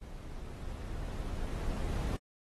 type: noise with level ramp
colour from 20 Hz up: brown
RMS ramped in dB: -45 to -32 dBFS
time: 0.01-2.17 s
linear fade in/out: 10 ms
effects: AAC 32 kbps